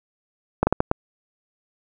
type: slowing click train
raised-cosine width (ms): 1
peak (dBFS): -3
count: 5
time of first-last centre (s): 0.63-0.914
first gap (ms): 40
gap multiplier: 1.4
effects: none